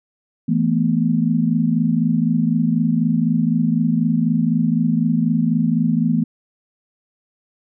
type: chord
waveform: sine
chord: E suspended fourth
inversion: none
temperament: equal with one note detuned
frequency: 164.81 / 220 / 244 Hz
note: E3 / A3 / B3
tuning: 0 / 0 / -21 cents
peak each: -19 dBFS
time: 0.48-6.24 s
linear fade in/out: 10 ms
effects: none